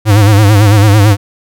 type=tone with vibrato; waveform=square; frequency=103.83 Hz; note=G#2; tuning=in tune; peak=-4 dBFS; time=0.05-1.17 s; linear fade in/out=50 ms; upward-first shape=sine; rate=9 Hz; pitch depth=92 cents each way; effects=none